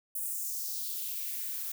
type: noise with high-pass filter sweep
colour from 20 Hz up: violet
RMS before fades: -36 dBFS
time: 0.15-1.72 s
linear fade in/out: 5 ms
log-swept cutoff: 10000 to 1200 Hz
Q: 2.2
effects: none